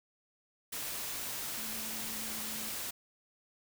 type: tone in noise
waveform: sine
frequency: 220 Hz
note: A3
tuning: in tune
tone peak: -48 dBFS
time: 1.57-2.7 s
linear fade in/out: 10 ms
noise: white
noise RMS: -39 dBFS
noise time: 0.72-2.91 s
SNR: -12 dB
effects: none